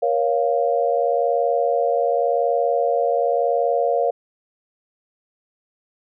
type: chord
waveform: sine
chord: Bb minor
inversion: none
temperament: equal with one note detuned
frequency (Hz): 473.5 / 554.4 / 698.5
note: Bb4 / Db5 / F5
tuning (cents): +27 / 0 / 0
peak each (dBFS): -21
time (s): 0.02-4.11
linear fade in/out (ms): 10
effects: none